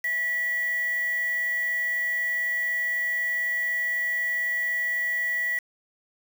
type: tone with quantisation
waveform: sine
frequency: 1947 Hz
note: B6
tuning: 25 cents flat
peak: -24 dBFS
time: 0.04-5.59 s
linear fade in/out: 5 ms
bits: 6
effects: none